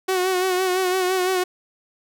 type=tone with vibrato; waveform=sawtooth; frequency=370 Hz; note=F#4; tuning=in tune; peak=-15 dBFS; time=0.08-1.44 s; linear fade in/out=10 ms; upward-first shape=sine; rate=5.9 Hz; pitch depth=43 cents each way; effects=none